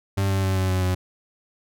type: tone with pitch steps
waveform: 40% pulse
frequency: 98 / 96.71 / 95.43 / 94.17 / 92.93 / 91.7 Hz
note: G2 / G2 / G2 / F#2 / F#2 / F#2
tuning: 0 / -23 / -46 / +31 / +8 / -15 cents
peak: -19 dBFS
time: 0.17-0.95 s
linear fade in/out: 10 ms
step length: 130 ms
effects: none